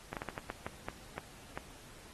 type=slowing click train; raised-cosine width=0.5 ms; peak=-23 dBFS; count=10; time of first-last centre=0.13-1.575 s; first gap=38 ms; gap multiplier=1.34; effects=pink hiss -55 dBFS RMS until 2.13 s + AAC 32 kbps